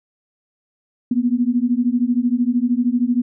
sine beating tone pair, 237.1 / 250.1 Hz, A#3 / B3, +30 / +22 cents, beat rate 13 Hz, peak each -18 dBFS, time 1.11-3.22 s, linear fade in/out 5 ms, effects none

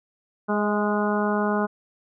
harmonic tone with a mistuned harmonic, 207.7 Hz, G#3, in tune, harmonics 1 / 2 / 3 / 4 / 5 / 6 / 7, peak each -24 / -27 / -29 / -30 / -31 / -32 / -32 dBFS, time 0.48-1.67 s, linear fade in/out 20 ms, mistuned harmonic 3, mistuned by +22 cents, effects none

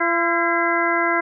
harmonic tone with a mistuned harmonic, 340 Hz, F4, 46 cents flat, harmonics 1 / 2 / 3 / 4 / 5 / 6, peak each -24 / -24 / -24 / -24 / -24 / -24 dBFS, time 0-1.21 s, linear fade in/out 10 ms, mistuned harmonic 5, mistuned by -72 cents, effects none

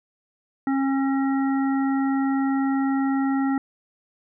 harmonic tone, 271.2 Hz, C#4, 38 cents flat, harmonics 1 / 3 / 5 / 7, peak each -20 / -30 / -34 / -37 dBFS, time 0.67-3.58 s, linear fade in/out 2 ms, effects none

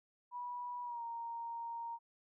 sine tone with pitch glide, 976 to 930.3 Hz, B5 to A#5, -21 to -4 cents, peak -40 dBFS, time 0.31-1.99 s, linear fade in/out 50 ms, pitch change -83 cents, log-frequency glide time 0.83-1.03 s, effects none

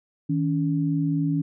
sine tone pair together, 158.4 / 282.2 Hz, D#3 / C#4, +31 / +31 cents, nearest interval minor seventh, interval 1000 cents, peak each -23 / -24 dBFS, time 0.29-1.42 s, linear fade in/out 10 ms, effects none

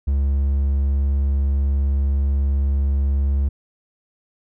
triangle tone, 69.3 Hz, C#2, in tune, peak -14 dBFS, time 0.07-3.49 s, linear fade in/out 10 ms, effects none

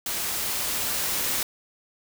white noise with level ramp, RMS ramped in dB -29 to -26 dBFS, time 0.06-1.43 s, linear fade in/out 2 ms, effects none

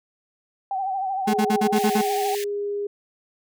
sine tone with vibrato, 770 Hz, G5, 31 cents flat, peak -23 dBFS, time 0.71-2.35 s, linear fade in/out 2 ms, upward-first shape sine, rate 13 Hz, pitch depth 59 cents each way
35% pulse tone bursts, 214.1 Hz, A3, 47 cents flat, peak -17 dBFS, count 7, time 1.27-2.016 s, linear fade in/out 10 ms, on 68 ms, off 45 ms
sine tone with pitch glide, 415.3 to 407.7 Hz, G#4 to G#4, 0 to -32 cents, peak -24 dBFS, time 1.28-2.87 s, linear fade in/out 5 ms, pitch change -32 cents, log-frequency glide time 1.61-2.6 s
pink high-pass noise, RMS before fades -34 dBFS, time 1.76-2.44 s, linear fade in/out 0 ms, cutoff 1700 Hz, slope 96 dB/octave
effects none

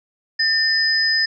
sine tone pair together, 1798 / 5029 Hz, A6 / D#8, +37 / +18 cents, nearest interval octave + tritone, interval 1781 cents, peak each -18 dBFS, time 0.39-1.26 s, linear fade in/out 10 ms, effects none

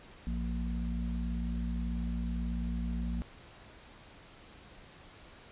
harmonic tone, 58.27 Hz, A#1, in tune, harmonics 1 / 3 / 4, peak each -33 / -38 / -39 dBFS, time 0.27-3.22 s, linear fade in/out 0 ms, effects pink hiss -54 dBFS RMS until 5.51 s + resampled to 8000 Hz

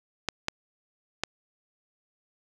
clicks, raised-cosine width 0.2 ms, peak -9 dBFS, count 3, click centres 0.287 / 0.484 / 1.236 s, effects none

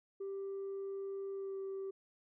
sine tone with pitch glide, 392 to 387.7 Hz, G4 to G4, 0 to -19 cents, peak -37 dBFS, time 0.2-1.91 s, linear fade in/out 10 ms, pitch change -19 cents, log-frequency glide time 1.33-1.58 s, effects tanh soft clip ceiling -37 dBFS

